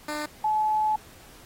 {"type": "tone pair in turn", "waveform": ["10% pulse", "sine"], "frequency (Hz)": [300, 859.1], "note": ["D4", "A5"], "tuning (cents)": [37, -42], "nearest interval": "octave + tritone", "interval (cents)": 1821, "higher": "second", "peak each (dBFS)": -21, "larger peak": "neither", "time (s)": [[0.08, 0.26], [0.44, 0.96]], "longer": "second", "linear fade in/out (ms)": 5, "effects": ["pink hiss -51 dBFS RMS until 1.45 s", "AAC 48 kbps"]}